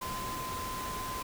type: tone in noise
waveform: sine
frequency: 1030 Hz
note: C6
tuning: 28 cents flat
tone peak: -37 dBFS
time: 0.01-1.23 s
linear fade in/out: 10 ms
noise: pink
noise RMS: -40 dBFS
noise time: 0.01-1.23 s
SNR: 0 dB
effects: none